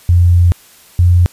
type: tone pair in turn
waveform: sine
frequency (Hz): 87.5 / 88.21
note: F2 / F2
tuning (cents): +4 / +18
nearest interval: unison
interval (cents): 14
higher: second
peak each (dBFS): -5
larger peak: neither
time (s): 0.09-0.52 / 0.99-1.26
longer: first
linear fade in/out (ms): 0
effects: white hiss -43 dBFS RMS until 1.32 s + resampled to 32000 Hz